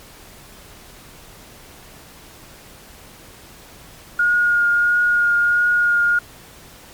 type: tone with vibrato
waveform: sine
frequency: 1429 Hz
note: F6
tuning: 39 cents sharp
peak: -13 dBFS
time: 4.19-6.19 s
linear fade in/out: 5 ms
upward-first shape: triangle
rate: 1.5 Hz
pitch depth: 16 cents each way
effects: pink hiss -43 dBFS RMS until 6.93 s + MP3 96 kbps